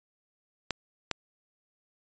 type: clicks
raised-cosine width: 0.2 ms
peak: -11 dBFS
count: 2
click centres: 0.707 / 1.113 s
effects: resampled to 16000 Hz